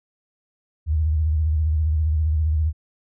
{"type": "tone with vibrato", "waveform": "sine", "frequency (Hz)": 77.78, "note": "D#2", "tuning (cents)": 0, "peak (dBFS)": -17, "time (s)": [0.86, 2.73], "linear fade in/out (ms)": 50, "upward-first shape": "square", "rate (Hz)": 15, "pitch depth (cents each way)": 66, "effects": []}